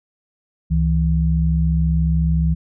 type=tone pair together; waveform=sine; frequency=68.32 / 162.5 Hz; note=C#2 / E3; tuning=-25 / -24 cents; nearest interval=octave + minor third; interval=1501 cents; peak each=-17 dBFS; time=0.7-2.55 s; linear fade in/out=20 ms; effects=none